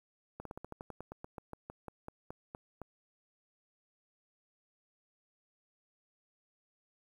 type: slowing click train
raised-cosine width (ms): 1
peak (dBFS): -29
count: 19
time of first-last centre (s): 0.4-2.817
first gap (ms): 53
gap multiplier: 1.1
effects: 10-bit